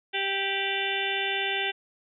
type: harmonic tone with a mistuned harmonic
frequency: 392 Hz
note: G4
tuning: in tune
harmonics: 1 / 2 / 4 / 5 / 6 / 7 / 8 / 9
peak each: -34 / -34 / -34 / -34 / -34 / -34 / -34 / -34 dBFS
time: 0.13-1.72 s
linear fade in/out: 20 ms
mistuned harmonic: 8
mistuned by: -61 cents
effects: none